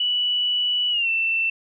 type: tone with pitch glide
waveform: sine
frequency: 2954 to 2678 Hz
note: F#7 to E7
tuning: -3 to +27 cents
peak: -19 dBFS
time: 0-1.5 s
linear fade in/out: 5 ms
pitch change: -170 cents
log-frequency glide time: 0.9-1.09 s
effects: none